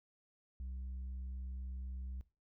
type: tone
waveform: sine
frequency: 64 Hz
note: C2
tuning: 38 cents flat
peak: -38 dBFS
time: 0.6-2.21 s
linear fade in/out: 0 ms
effects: noise-tail reverb RT60 0.3 s tail -20 dB re dry + tanh soft clip ceiling -40 dBFS